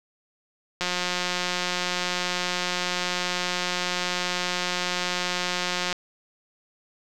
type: click train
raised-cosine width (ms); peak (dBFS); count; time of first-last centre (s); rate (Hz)
0.2; -9; 917; 0.81-5.927; 179
effects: none